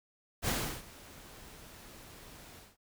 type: noise with ADSR envelope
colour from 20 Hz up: pink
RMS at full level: -31 dBFS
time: 0.42-2.77 s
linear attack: 51 ms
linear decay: 350 ms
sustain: -21 dB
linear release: 190 ms
effects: none